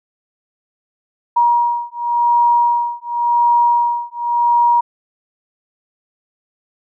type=beating tone pair; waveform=sine; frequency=951 / 951.91 Hz; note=A#5 / A#5; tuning=+34 / +36 cents; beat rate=0.91 Hz; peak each=-15 dBFS; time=1.36-4.81 s; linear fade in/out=10 ms; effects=none